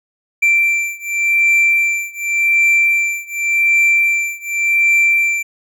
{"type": "beating tone pair", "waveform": "triangle", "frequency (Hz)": [2349, 2349.88], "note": ["D7", "D7"], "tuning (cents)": [0, 0], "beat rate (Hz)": 0.88, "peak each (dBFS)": [-13, -14], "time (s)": [0.42, 5.43], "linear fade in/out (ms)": 10, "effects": []}